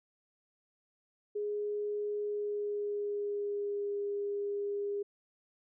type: tone with pitch glide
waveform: sine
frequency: 415.3 to 406 Hz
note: G#4 to G#4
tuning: 0 to -39 cents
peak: -32 dBFS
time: 1.35-5.03 s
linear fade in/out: 10 ms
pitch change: -39 cents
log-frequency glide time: 2.23-3.97 s
effects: none